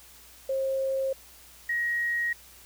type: tone pair in turn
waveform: sine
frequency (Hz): 535 / 1890.1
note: C5 / A#6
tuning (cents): +38 / +23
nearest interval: octave + minor seventh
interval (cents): 2185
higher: second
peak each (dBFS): -25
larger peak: neither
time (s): 0.49-1.13 / 1.69-2.33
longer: neither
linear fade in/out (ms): 5
effects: added 60 Hz sine -59 dBFS peak until 2.65 s + white hiss -52 dBFS RMS until 2.65 s